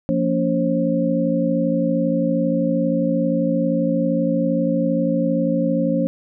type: tone cluster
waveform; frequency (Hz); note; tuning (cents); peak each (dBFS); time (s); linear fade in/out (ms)
sine; 174.3 / 231.9 / 284.5 / 534; F3 / A#3 / C#4 / C5; -3 / -9 / +45 / +35; -22; 0.09-6.07; 0
effects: none